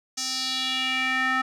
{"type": "tone with band-pass filter sweep", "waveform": "square", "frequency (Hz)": 260, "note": "C4", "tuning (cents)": -11, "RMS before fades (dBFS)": -26, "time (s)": [0.17, 1.42], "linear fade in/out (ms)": 10, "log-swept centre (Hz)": [6000, 1500], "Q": 3.1, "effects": []}